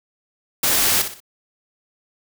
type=noise with echo; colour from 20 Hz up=white; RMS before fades=-18 dBFS; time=0.63-1.02 s; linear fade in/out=5 ms; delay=61 ms; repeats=3; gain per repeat=-9 dB; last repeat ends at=1.203 s; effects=none